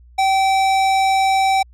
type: tone with hard clipping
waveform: sine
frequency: 772 Hz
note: G5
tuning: 27 cents flat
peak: -15 dBFS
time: 0.18-1.63 s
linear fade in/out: 10 ms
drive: 16 dB
effects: added 60 Hz sine -43 dBFS peak until 1.73 s